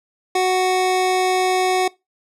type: tone pair together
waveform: square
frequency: 370.4 / 740.8 Hz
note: F#4 / F#5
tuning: +2 / +2 cents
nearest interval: octave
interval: 1200 cents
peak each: -19 / -19 dBFS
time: 0.35-1.88 s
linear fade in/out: 5 ms
effects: noise-tail reverb RT60 0.2 s tail -21 dB re dry + low-pass 10000 Hz 12 dB/octave